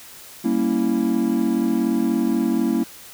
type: chord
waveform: triangle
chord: G diminished seventh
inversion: none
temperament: equal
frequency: 196 / 233.1 / 277.2 / 329.6 Hz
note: G3 / Bb3 / Db4 / Fb4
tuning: 0 / 0 / 0 / 0 cents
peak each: -25 / -19 / -22 / -21 dBFS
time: 0.44-2.84 s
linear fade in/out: 10 ms
effects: white hiss -42 dBFS RMS until 3.13 s